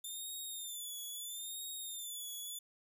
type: tone with vibrato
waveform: 10% pulse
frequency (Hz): 3566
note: A7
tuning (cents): +22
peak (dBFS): -35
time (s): 0.04-2.59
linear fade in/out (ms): 5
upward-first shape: sine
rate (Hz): 0.76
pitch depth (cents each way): 90
effects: none